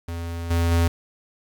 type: tone with level steps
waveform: square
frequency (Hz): 84.5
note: E2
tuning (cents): +43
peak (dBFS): -29 / -19 / -17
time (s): 0.08-0.88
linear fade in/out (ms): 5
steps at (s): 0.5 / 0.71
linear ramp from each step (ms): 10
effects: 8-bit